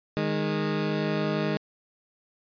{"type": "tone pair together", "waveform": "20% pulse", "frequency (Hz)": [154.3, 206], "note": ["D#3", "G#3"], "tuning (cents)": [-14, -14], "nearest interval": "perfect fourth", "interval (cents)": 500, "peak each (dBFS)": -23, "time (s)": [0.17, 1.57], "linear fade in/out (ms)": 0, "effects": ["resampled to 11025 Hz"]}